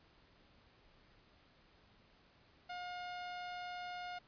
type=tone; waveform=sawtooth; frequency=715 Hz; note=F5; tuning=41 cents sharp; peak=-39 dBFS; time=2.69-4.19 s; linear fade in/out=10 ms; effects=pink hiss -67 dBFS RMS until 4.27 s + resampled to 11025 Hz